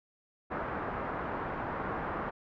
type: low-pass noise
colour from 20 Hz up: white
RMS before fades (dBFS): -36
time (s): 0.5-2.31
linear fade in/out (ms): 20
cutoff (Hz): 1400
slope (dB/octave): 24
effects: none